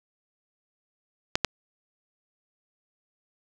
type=clicks; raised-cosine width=0.2 ms; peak=-4 dBFS; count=2; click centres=1.355 / 1.447 s; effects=none